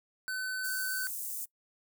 square tone, 1516 Hz, F#6, 42 cents sharp, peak -34 dBFS, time 0.28-1.07 s, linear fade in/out 0 ms
white high-pass noise, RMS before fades -38 dBFS, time 0.63-1.46 s, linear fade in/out 20 ms, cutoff 7400 Hz, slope 24 dB/octave
effects noise-tail reverb RT60 0.1 s tail -22 dB re dry

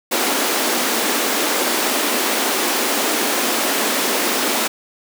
pink high-pass noise, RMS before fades -19 dBFS, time 0.11-4.68 s, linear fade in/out 10 ms, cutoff 230 Hz, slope 48 dB/octave, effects none

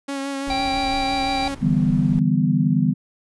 sawtooth tone with vibrato, 275.8 Hz, C#4, 9 cents flat, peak -21 dBFS, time 0.08-1.55 s, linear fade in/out 10 ms, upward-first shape sine, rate 5.9 Hz, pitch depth 21 cents each way
brown noise, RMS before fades -34 dBFS, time 0.47-2.19 s, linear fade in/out 0 ms
harmonic tone, 784 Hz, G5, in tune, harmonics 1 / 3 / 5 / 6, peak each -22 / -30 / -30 / -33 dBFS, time 0.5-1.48 s, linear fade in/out 2 ms
sine chord, E minor seventh, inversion third, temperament equal, 146.83 / 164.81 / 196 / 246.9 Hz, D3 / E3 / G3 / B3, 0 / 0 / 0 / 0 cents, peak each -21 dBFS, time 1.61-2.94 s, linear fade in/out 20 ms
effects resampled to 24000 Hz

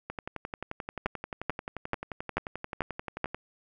two click trains, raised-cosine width 0.5 ms, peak -20 / -12 dBFS, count 38 / 6, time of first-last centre 0.1-3.346 / 1.06-3.243 s, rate 11.4 / 2.29 Hz, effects none

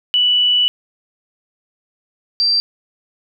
sine tone pair in turn, 2960 / 4699 Hz, F#7 / D8, 0 / 0 cents, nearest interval minor sixth, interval 800 cents, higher second, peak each -11 / -12 dBFS, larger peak first, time 0.14-0.68 / 2.4-2.6 s, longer first, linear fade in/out 0 ms, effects none

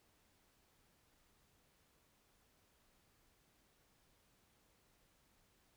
silence, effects pink hiss -74 dBFS RMS until 5.76 s

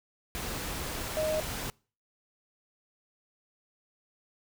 sine tone in noise, 622.3 Hz, D#5, in tune, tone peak -27 dBFS, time 1.17-1.4 s, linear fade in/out 0 ms, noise pink, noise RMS -36 dBFS, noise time 0.35-1.7 s, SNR +6 dB, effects noise-tail reverb RT60 0.4 s tail -26 dB re dry

